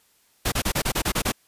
pink noise bursts, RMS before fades -23 dBFS, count 9, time 0.45-1.321 s, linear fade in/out 10 ms, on 71 ms, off 29 ms, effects white hiss -62 dBFS RMS until 1.47 s + resampled to 32000 Hz

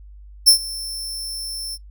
sawtooth tone with ADSR envelope, 5350 Hz, E8, 25 cents sharp, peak -3 dBFS, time 0.46-1.78 s, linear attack 22 ms, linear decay 97 ms, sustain -21 dB, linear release 42 ms, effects noise-tail reverb RT60 0.1 s tail -21 dB re dry + added 50 Hz sine -39 dBFS peak until 1.9 s

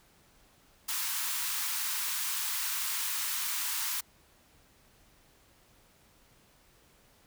white high-pass noise, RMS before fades -33 dBFS, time 0.88-4.01 s, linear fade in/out 10 ms, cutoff 870 Hz, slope 96 dB/octave, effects pink hiss -63 dBFS RMS until 7.26 s

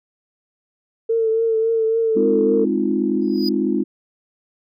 sine tone with vibrato, 449.6 Hz, A4, 37 cents sharp, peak -15 dBFS, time 1.09-2.65 s, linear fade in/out 10 ms, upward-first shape triangle, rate 3.6 Hz, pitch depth 36 cents each way
sine chord, F minor seventh, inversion first, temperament equal, 207.7 / 261.6 / 311.1 / 349.2 Hz, Ab3 / C4 / Eb4 / F4, 0 / 0 / 0 / 0 cents, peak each -22 dBFS, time 2.15-3.84 s, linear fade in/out 20 ms
triangle tone with exponential growth, 4939 Hz, D#8, 14 cents flat, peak -20 dBFS, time 3.21-3.49 s, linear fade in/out 5 ms, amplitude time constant 59 ms
effects tanh soft clip ceiling -3 dBFS

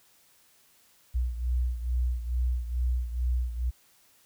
sine beating tone pair, 60.9 / 63.2 Hz, B1 / B1, -24 / +41 cents, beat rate 2.3 Hz, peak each -26 / -31 dBFS, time 1.14-3.71 s, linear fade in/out 20 ms, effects tanh soft clip ceiling -18 dBFS + white hiss -62 dBFS RMS until 4.25 s

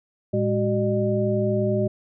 sine tone cluster, 113 / 204.6 / 376.3 / 606 Hz, A2 / G#3 / F#4 / D#5, +47 / -26 / +29 / -46 cents, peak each -25 dBFS, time 0.33-1.88 s, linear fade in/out 10 ms, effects none

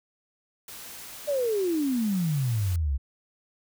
white noise, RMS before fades -42 dBFS, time 0.68-2.76 s, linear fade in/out 2 ms
sine exponential sweep, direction down, 603 to 64.1 Hz, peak -23 dBFS, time 1.27-2.98 s, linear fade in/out 20 ms
effects none

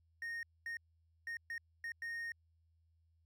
triangle tone bursts at uneven times, 1852 Hz, A#6, 12 cents flat, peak -38 dBFS, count 6, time 0.22-0.43 / 0.66-0.77 / 1.27-1.37 / 1.5-1.58 / 1.84-1.92 / 2.02-2.32 s, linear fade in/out 2 ms, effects added 82 Hz sine -70 dBFS peak until 3.25 s

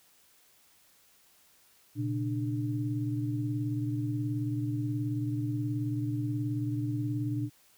sine tone cluster, 119.1 / 137.7 / 297 Hz, A#2 / C#3 / D4, +38 / -11 / +20 cents, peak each -31 / -40 / -33 dBFS, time 1.95-7.5 s, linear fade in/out 50 ms, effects white hiss -63 dBFS RMS until 7.77 s

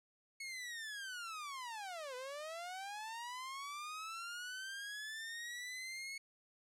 sawtooth linear two-way sweep, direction down then up, 2200 to 493.9 to 2200 Hz, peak -40 dBFS, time 0.4-6.18 s, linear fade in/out 5 ms, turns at 2.15 s, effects low-pass 10000 Hz 12 dB/octave

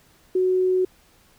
sine tone, 370 Hz, F#4, in tune, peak -17 dBFS, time 0.35-0.85 s, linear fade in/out 5 ms, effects pink hiss -57 dBFS RMS until 1.38 s

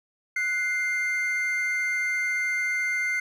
triangle tone pair together, 1480 / 2097 Hz, F#6 / C7, 0 / +3 cents, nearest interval tritone, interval 603 cents, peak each -29 / -23 dBFS, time 0.36-3.2 s, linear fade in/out 5 ms, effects none

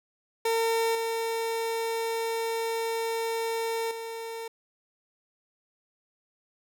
30% pulse tone with level steps, 455.1 Hz, A#4, 42 cents flat, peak -21 / -25 / -32 dBFS, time 0.45-4.48 s, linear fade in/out 5 ms, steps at 0.95 / 3.91 s, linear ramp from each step 2 ms, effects none

